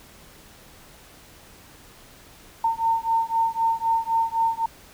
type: beating tone pair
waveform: sine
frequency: 907 / 910.9 Hz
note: A#5 / A#5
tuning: -48 / -40 cents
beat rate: 3.9 Hz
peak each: -23 dBFS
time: 2.64-4.66 s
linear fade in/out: 5 ms
effects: pink hiss -49 dBFS RMS until 4.93 s